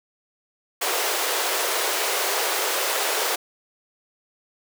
pink high-pass noise, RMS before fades -24 dBFS, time 0.81-3.36 s, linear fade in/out 10 ms, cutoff 380 Hz, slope 48 dB/octave, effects none

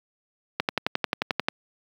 click train, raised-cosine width 0.3 ms, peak -6 dBFS, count 11, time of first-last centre 0.6-1.485 s, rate 11.3 Hz, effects high-pass 150 Hz 12 dB/octave + 8-bit

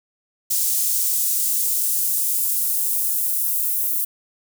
white noise with high-pass filter sweep, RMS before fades -21 dBFS, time 0.5-4.05 s, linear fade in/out 10 ms, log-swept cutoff 6800 to 12000 Hz, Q 0.9, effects none

